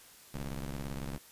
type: ring-modulated tone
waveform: 20% pulse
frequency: 68.2 Hz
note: C#2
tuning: 28 cents flat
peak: -29 dBFS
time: 0.34-1.18 s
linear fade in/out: 5 ms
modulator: 77.1 Hz
effects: white hiss -56 dBFS RMS until 1.31 s + resampled to 32000 Hz